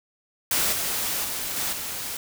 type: noise with level steps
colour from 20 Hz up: white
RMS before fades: -23 / -27 / -30 / -27 / -32 dBFS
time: 0.51-2.17 s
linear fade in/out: 2 ms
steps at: 0.72 / 1.24 / 1.56 / 1.72 s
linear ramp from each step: 10 ms
effects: none